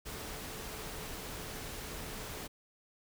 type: tone in noise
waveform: sine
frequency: 436.5 Hz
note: A4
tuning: 14 cents flat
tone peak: -53 dBFS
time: 0.05-2.48 s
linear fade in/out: 20 ms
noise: pink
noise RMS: -43 dBFS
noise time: 0.05-2.48 s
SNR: -13 dB
effects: none